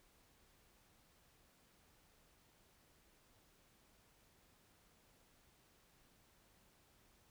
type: silence
effects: pink hiss -71 dBFS RMS until 7.3 s